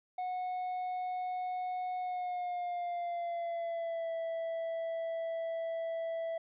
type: tone with pitch glide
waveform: triangle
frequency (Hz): 732 to 659.7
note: F#5 to E5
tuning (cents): -19 to +1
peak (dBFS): -32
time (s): 0.18-6.38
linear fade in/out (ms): 5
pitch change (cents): -180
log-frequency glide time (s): 1.99-4.12
effects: resampled to 8000 Hz